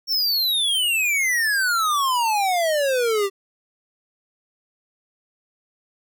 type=exponential sweep; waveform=square; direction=down; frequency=5540 to 384.3 Hz; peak=-19 dBFS; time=0.07-3.3 s; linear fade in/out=50 ms; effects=none